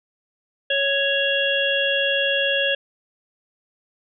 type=harmonic tone; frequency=554.4 Hz; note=C#5; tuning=in tune; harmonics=1 / 3 / 5 / 6; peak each=-23 / -24 / -24 / -24 dBFS; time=0.7-2.75 s; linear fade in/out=5 ms; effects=none